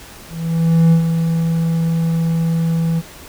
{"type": "tone with ADSR envelope", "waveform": "triangle", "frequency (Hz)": 164.9, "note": "E3", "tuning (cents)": 1, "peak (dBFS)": -5, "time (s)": [0.28, 3.02], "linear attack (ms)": 640, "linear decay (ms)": 99, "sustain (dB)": -7, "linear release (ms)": 37, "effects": ["pink hiss -38 dBFS RMS until 3.28 s"]}